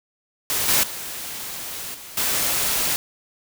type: noise with level steps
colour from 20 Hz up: white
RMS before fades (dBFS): -23 / -18 / -32 / -39 / -22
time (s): 0.5-2.96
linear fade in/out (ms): 0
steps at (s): 0.68 / 0.83 / 1.94 / 2.17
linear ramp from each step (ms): 5
effects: none